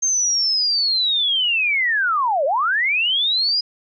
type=linear two-way sweep; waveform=sine; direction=down then up; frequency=6400 to 520 to 4987 Hz; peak=-16 dBFS; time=0.02-3.61 s; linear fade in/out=10 ms; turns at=2.45 s; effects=none